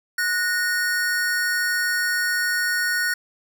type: tone pair together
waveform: square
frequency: 1466.6 / 1846 Hz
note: F#6 / A#6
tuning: -16 / -17 cents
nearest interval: major third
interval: 399 cents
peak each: -23 / -25 dBFS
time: 0.18-3.14 s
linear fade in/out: 5 ms
effects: none